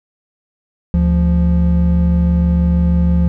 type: tone pair together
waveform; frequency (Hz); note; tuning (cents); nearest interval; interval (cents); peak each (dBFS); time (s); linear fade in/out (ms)
triangle; 73.42 / 174.07; D2 / F3; 0 / -5; octave + minor third; 1495; -11; 0.94-3.28; 0
effects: none